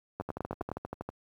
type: two click trains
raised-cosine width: 1 ms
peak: -22 / -19 dBFS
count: 12 / 6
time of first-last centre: 0.21-1.09 / 0.2-0.716 s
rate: 12.5 / 9.69 Hz
effects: high-pass 60 Hz 12 dB/octave + 10-bit